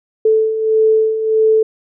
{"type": "beating tone pair", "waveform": "sine", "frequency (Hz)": [437.6, 439.2], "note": ["A4", "A4"], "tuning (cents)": [-9, -3], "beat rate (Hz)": 1.6, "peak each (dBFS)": [-18, -11], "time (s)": [0.25, 1.63], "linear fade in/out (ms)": 5, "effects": []}